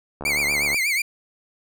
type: click train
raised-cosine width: 1 ms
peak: -18 dBFS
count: 40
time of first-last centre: 0.21-0.744 s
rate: 73 Hz
type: tone with vibrato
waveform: 40% pulse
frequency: 2217 Hz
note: C#7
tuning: in tune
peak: -19 dBFS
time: 0.25-1.02 s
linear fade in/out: 5 ms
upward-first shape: triangle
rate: 8.3 Hz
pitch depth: 160 cents each way
effects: none